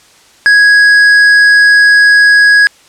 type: tone with tanh clipping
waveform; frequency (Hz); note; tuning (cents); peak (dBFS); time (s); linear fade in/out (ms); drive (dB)
sine; 1661; G#6; 0; -4; 0.46-2.67; 0; 9
effects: white hiss -43 dBFS RMS until 2.88 s + low-pass 8000 Hz 12 dB/octave